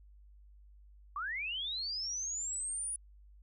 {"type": "linear sweep", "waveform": "sine", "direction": "up", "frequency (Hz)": [1101, 9810], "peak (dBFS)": -35, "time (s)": [1.16, 2.96], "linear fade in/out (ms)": 2, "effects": ["added 50 Hz sine -55 dBFS peak until 3.42 s"]}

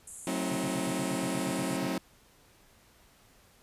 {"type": "band-pass noise", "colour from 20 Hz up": "pink", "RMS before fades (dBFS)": -46, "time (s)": [0.07, 1.77], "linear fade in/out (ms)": 5, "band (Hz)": [6900, 11000], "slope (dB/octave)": 96}
{"type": "chord", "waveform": "sawtooth", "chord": "F# diminished seventh", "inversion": "none", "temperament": "just", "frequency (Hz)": [185, 222, 266.4, 319.7], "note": ["F#3", "A3", "C4", "Eb4"], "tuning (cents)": [0, 16, 31, 47], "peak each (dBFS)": [-31, -35, -30, -32], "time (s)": [0.27, 1.98], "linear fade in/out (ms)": 2}
{"type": "tone bursts", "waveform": "sine", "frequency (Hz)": 139, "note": "C#3", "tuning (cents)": 5, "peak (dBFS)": -36, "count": 12, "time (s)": [0.51, 1.874], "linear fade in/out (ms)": 10, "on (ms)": 55, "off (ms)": 64}
{"effects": ["pink hiss -61 dBFS RMS until 3.62 s", "resampled to 32000 Hz"]}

